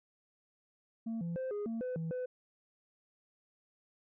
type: tone with pitch steps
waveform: sine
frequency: 226.7 / 169.6 / 520 / 413.2 / 227.5 / 505 / 163.1 / 504 Hz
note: A#3 / E3 / C5 / G#4 / A#3 / B4 / E3 / B4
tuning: -48 / +50 / -11 / -9 / -42 / +39 / -18 / +35 cents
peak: -32 dBFS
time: 1.06-2.26 s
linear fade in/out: 10 ms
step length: 150 ms
effects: tanh soft clip ceiling -34 dBFS